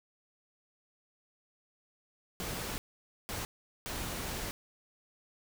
pink noise bursts at uneven times, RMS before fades -38 dBFS, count 3, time 2.4-2.78 / 3.29-3.45 / 3.86-4.51 s, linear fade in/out 0 ms, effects none

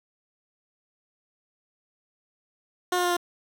15% pulse tone with pitch steps, 360 / 356.7 / 353.4 / 350.2 Hz, F#4 / F4 / F4 / F4, -47 / +37 / +21 / +5 cents, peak -16 dBFS, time 2.92-3.168 s, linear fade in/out 5 ms, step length 62 ms, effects none

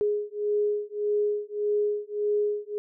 sine beating tone pair, 415.3 / 417 Hz, G#4 / G#4, 0 / +7 cents, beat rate 1.7 Hz, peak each -27 dBFS, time 0.01-2.78 s, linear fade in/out 0 ms, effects none

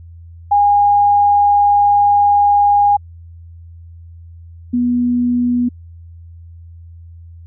sine tone pair in turn, 817 / 243.8 Hz, G#5 / B3, -29 / -22 cents, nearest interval octave + major sixth, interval 2093 cents, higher first, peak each -8 / -12 dBFS, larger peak first, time 0.51-2.97 / 4.73-5.69 s, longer first, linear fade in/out 10 ms, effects added 84 Hz sine -34 dBFS peak until 7.46 s

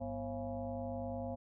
sine tone with frequency modulation, 392 Hz, G4, in tune, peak -37 dBFS, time 0-1.36 s, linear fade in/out 20 ms, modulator 147 Hz, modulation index 2.4, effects none

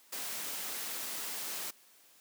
white noise, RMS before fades -39 dBFS, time 0.12-1.71 s, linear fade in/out 10 ms, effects white hiss -62 dBFS RMS until 2.2 s + high-pass 200 Hz 12 dB/octave

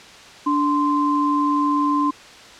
sine tone pair together, 291.9 / 1040.2 Hz, D4 / C6, -10 / -10 cents, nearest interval octave + minor seventh, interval 2200 cents, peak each -19 dBFS, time 0.46-2.11 s, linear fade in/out 10 ms, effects white hiss -42 dBFS RMS until 2.59 s + low-pass 5000 Hz 12 dB/octave

